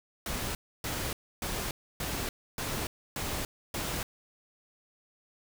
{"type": "noise bursts", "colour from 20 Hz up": "pink", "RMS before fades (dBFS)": -34, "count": 7, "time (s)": [0.26, 4.03], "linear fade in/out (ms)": 2, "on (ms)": 290, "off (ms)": 290, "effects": []}